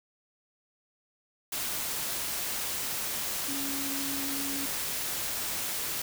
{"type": "tone in noise", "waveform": "sine", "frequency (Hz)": 277.2, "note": "C#4", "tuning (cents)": 0, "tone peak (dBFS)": -36, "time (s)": [3.48, 4.66], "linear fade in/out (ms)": 5, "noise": "white", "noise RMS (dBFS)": -33, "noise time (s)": [1.52, 6.02], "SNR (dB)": -6, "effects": []}